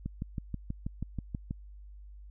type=click train; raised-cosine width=5 ms; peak=-22 dBFS; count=10; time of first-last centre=0.06-1.509 s; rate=6.21 Hz; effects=added 50 Hz sine -46 dBFS peak until 2.3 s